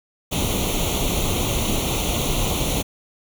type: noise with comb filter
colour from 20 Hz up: pink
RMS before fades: -22 dBFS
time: 0.31-2.83 s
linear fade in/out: 20 ms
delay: 0.3 ms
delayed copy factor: +0.85
effects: none